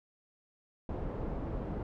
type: low-pass noise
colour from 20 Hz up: pink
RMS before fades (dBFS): -37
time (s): 0.89-1.83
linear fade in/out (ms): 2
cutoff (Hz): 640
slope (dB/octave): 12
effects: none